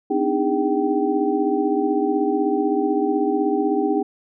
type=tone cluster; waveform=sine; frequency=255.6 / 298.7 / 314.7 / 405.9 / 773 Hz; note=C4 / D4 / D#4 / G#4 / G5; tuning=-40 / +29 / +20 / -40 / -24 cents; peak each=-26 / -23 / -24 / -22 / -26 dBFS; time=0.1-4.03 s; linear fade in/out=10 ms; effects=none